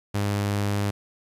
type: tone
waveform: sawtooth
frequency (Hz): 101.7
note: G#2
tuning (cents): -36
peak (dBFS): -19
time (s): 0.14-0.91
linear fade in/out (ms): 10
effects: resampled to 32000 Hz + 9-bit